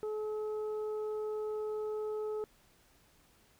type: harmonic tone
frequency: 427.8 Hz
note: A4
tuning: 49 cents flat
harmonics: 1 / 2 / 3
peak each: -34 / -50 / -51 dBFS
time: 0.03-2.44 s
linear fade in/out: 0 ms
effects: pink hiss -66 dBFS RMS until 3.59 s